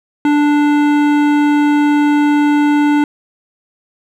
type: tone with hard clipping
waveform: sine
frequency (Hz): 293.7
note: D4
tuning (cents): 0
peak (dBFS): -11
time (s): 0.25-3.04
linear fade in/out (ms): 2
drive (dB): 15
effects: none